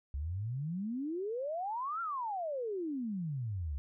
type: exponential two-way sweep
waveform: sine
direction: up then down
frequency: 66 to 1396.9 to 66 Hz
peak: -34 dBFS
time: 0.14-3.78 s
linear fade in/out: 0 ms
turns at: 2.01 s
effects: none